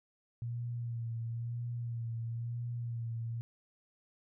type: tone with vibrato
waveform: sine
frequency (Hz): 117.3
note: A#2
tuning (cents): +11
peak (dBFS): -35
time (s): 0.42-3.41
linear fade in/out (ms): 0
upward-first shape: sine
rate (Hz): 1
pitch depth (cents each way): 35
effects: none